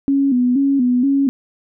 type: tone with vibrato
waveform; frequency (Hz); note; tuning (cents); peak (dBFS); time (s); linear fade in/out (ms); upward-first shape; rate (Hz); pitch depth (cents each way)
sine; 261.6; C4; 0; -12; 0.08-1.29; 0; square; 2.1; 96
effects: none